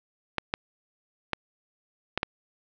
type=clicks; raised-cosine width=0.3 ms; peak=-9 dBFS; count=5; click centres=0.383 / 0.539 / 1.333 / 2.176 / 2.231 s; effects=low-pass 5000 Hz 12 dB/octave